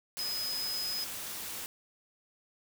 sine tone in noise, 5050 Hz, D#8, 25 cents sharp, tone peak -33 dBFS, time 0.19-1.04 s, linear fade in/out 0 ms, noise white, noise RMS -40 dBFS, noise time 0.17-1.66 s, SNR +4 dB, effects none

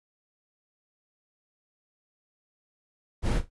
brown noise with echo, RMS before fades -23 dBFS, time 3.22-3.42 s, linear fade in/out 50 ms, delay 40 ms, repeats 2, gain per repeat -15 dB, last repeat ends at 3.5 s, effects resampled to 24000 Hz

